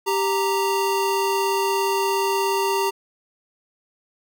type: tone pair together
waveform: square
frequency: 392 / 927 Hz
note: G4 / A#5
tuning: 0 / -10 cents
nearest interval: octave + minor third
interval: 1490 cents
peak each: -23 dBFS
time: 0.06-2.91 s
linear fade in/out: 20 ms
effects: none